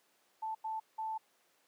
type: tone bursts at uneven times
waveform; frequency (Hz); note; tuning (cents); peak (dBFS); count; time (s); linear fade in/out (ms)
sine; 880; A5; 0; -35; 3; 0.42-0.55 / 0.64-0.8 / 0.98-1.18; 10
effects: pink hiss -71 dBFS RMS until 1.67 s + high-pass 400 Hz 12 dB/octave